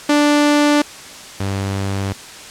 sawtooth tone pair in turn, 293.7 / 98.01 Hz, D4 / G2, 0 / 0 cents, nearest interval octave + perfect fifth, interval 1900 cents, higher first, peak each -7 / -15 dBFS, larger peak first, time 0.09-0.82 / 1.4-2.13 s, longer neither, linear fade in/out 5 ms, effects white hiss -35 dBFS RMS until 2.5 s + low-pass 8000 Hz 12 dB/octave

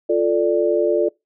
sine chord, D minor, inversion first, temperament equal, 349.2 / 440 / 587.3 Hz, F4 / A4 / D5, 0 / 0 / 0 cents, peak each -19 dBFS, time 0.09-1.09 s, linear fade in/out 10 ms, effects noise-tail reverb RT60 0.2 s tail -25 dB re dry

